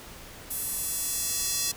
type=tone with high-pass filter sweep; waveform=square; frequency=378.4 Hz; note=F#4; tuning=39 cents sharp; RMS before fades=-30 dBFS; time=0.5-1.72 s; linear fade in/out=10 ms; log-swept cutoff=11000 to 5300 Hz; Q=1.2; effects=pink hiss -45 dBFS RMS until 1.76 s